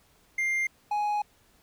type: tone pair in turn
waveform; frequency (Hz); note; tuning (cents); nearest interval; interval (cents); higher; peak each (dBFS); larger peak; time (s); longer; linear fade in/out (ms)
triangle; 2100 / 833.4; C7 / G#5; +6 / +6; octave + major third; 1600; first; -23; neither; 0.38-0.67 / 0.91-1.22; second; 5
effects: pink hiss -63 dBFS RMS until 1.62 s